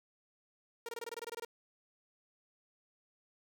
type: tone bursts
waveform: sawtooth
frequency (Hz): 466.2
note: A#4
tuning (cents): 0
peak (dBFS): -36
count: 12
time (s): 0.86-1.449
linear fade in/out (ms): 2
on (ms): 28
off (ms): 23
effects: none